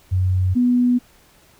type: tone pair in turn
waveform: sine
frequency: 92.5 / 245.9 Hz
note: F#2 / B3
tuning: 0 / -7 cents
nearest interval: octave + perfect fourth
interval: 1693 cents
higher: second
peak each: -15 / -13 dBFS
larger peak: second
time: 0.11-0.55 / 0.55-0.99 s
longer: neither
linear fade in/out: 20 ms
effects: pink hiss -53 dBFS RMS until 1.59 s